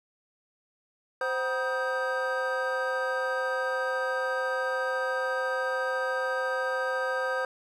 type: tone cluster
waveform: triangle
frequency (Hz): 520 / 757 / 959 / 1249 / 1574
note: C5 / F#5 / A#5 / D#6 / G6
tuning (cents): -11 / +39 / +49 / +6 / +7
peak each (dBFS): -28 / -36 / -36 / -33 / -30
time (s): 1.21-7.45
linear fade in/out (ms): 2
effects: none